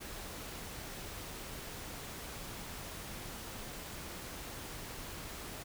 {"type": "noise", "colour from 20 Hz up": "pink", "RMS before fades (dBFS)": -45, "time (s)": [0, 5.64], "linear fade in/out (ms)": 20, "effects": []}